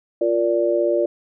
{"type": "chord", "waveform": "sine", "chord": "Bb major", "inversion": "second", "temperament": "just", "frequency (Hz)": [349.6, 466.2, 582.7], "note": ["F4", "Bb4", "D5"], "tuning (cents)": [2, 0, -14], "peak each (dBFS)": [-20, -24, -19], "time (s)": [0.21, 1.06], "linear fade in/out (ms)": 5, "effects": []}